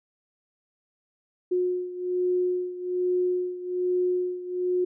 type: beating tone pair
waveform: sine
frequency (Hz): 361.2 / 362.4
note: F#4 / F#4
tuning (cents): -42 / -36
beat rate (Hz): 1.2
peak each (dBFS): -25 / -29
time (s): 1.51-4.85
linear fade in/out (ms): 10
effects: none